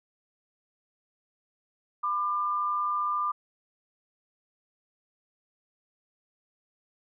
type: tone pair together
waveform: sine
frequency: 1003.9 / 1197 Hz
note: B5 / D6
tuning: +28 / +33 cents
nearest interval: minor third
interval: 305 cents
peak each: -34 / -26 dBFS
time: 2.03-3.32 s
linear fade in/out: 10 ms
effects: none